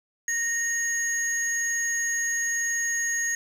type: tone pair together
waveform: sine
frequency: 1854 / 6607 Hz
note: A#6 / G#8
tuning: -10 / -10 cents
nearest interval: octave + minor seventh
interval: 2200 cents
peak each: -25 dBFS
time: 0.28-3.35 s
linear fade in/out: 2 ms
effects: tanh soft clip ceiling -20 dBFS + 8-bit